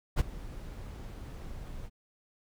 brown noise with ADSR envelope, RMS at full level -22 dBFS, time 0.16-1.9 s, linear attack 35 ms, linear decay 25 ms, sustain -20 dB, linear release 45 ms, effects none

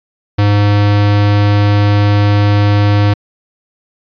square tone, 102.7 Hz, G#2, 19 cents flat, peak -8 dBFS, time 0.38-3.14 s, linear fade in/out 10 ms, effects resampled to 11025 Hz

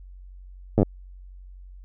slowing click train, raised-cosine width 2 ms, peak -6 dBFS, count 6, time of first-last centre 0.78-0.83 s, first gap 9 ms, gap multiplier 1.05, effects added 46 Hz sine -41 dBFS peak until 1.84 s

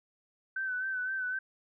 sine tone with vibrato, 1524 Hz, G6, 49 cents flat, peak -31 dBFS, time 0.56-1.39 s, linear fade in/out 5 ms, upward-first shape sine, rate 3.9 Hz, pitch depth 43 cents each way, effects none

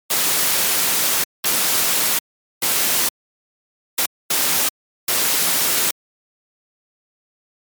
white noise bursts at uneven times, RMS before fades -18 dBFS, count 6, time 0.1-1.24 / 1.44-2.19 / 2.62-3.09 / 3.98-4.06 / 4.3-4.69 / 5.08-5.91 s, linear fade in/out 5 ms, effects high-pass 150 Hz 12 dB/octave + MP3 96 kbps

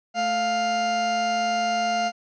40% pulse tone pair together, 220 / 701.5 Hz, A3 / F5, 0 / +8 cents, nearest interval octave + minor sixth, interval 2008 cents, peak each -32 / -21 dBFS, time 0.14-2.12 s, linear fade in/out 50 ms, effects resampled to 16000 Hz

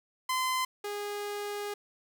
sawtooth tone pair in turn, 1029 / 411.1 Hz, C6 / G#4, -29 / -18 cents, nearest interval octave + major third, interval 1589 cents, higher first, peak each -24 / -30 dBFS, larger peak first, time 0.29-0.65 / 0.84-1.74 s, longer second, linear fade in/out 5 ms, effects 10-bit

